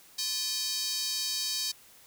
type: tone with high-pass filter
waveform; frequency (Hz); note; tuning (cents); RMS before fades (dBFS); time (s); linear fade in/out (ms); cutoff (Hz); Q
square; 349.1; F4; -1; -32; 0.18-1.72; 10; 4600; 3
effects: white hiss -56 dBFS RMS until 2.06 s